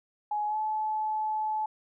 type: tone with pitch glide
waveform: sine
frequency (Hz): 839 to 862.6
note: G#5 to A5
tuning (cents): +17 to -35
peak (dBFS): -27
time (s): 0.31-1.66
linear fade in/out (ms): 5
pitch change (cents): +48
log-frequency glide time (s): 0.47-0.57
effects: none